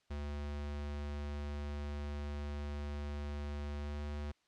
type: tone with pitch glide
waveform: square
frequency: 72.8 to 73.52 Hz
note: D2 to D2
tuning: -15 to +2 cents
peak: -39 dBFS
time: 0.1-4.32 s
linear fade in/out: 10 ms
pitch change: +17 cents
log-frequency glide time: 3.78-4.01 s
effects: white hiss -75 dBFS RMS until 4.47 s + low-pass 5000 Hz 12 dB/octave